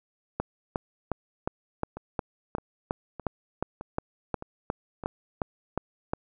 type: two click trains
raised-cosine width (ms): 1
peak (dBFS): -23 / -13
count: 6 / 17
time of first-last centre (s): 1.97-5.037 / 0.4-6.135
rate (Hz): 1.63 / 2.79
effects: none